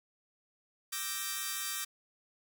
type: chord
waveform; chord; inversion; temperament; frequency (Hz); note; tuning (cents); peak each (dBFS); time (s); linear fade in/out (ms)
5% pulse; E half-diminished seventh; third; equal; 1174.7 / 1318.5 / 1568 / 1864.7; D6 / E6 / G6 / Bb6; 0 / 0 / 0 / 0; -28 / -32 / -29 / -29; 0.92-1.85; 10
effects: none